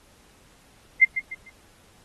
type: tone with echo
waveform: sine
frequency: 2093 Hz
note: C7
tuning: in tune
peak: -9 dBFS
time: 1.01-1.05 s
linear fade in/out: 10 ms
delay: 150 ms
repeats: 3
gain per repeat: -11 dB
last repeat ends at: 1.5 s
effects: pink hiss -57 dBFS RMS until 2.04 s + AAC 32 kbps